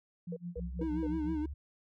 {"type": "tone with tremolo", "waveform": "sine", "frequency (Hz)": 174.5, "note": "F3", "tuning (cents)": -1, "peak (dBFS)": -36, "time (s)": [0.27, 1.36], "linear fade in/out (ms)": 5, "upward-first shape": "sine", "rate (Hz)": 6.1, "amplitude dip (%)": 95}
{"type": "tone bursts", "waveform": "sine", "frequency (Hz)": 481.5, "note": "B4", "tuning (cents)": -44, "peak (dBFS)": -38, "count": 4, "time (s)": [0.32, 1.07], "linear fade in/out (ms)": 5, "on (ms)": 45, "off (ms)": 190}
{"type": "tone with pitch glide", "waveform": "sine", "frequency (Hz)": [64, 71.42], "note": ["C2", "D2"], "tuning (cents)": [-38, -48], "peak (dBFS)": -38, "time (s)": [0.56, 1.54], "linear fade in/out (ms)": 10, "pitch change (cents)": 190, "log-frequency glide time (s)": [0.73, 1.35]}
{"type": "tone with vibrato", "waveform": "triangle", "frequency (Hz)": 311.1, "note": "D#4", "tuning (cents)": 0, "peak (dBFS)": -30, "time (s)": [0.81, 1.46], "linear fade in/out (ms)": 5, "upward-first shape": "sine", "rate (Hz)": 6.4, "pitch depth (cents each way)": 73}
{"effects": []}